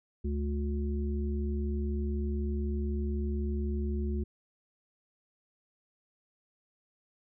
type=harmonic tone; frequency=72 Hz; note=D2; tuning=34 cents flat; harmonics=1 / 3 / 5; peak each=-30 / -36 / -39 dBFS; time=0.24-4.24 s; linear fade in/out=10 ms; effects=none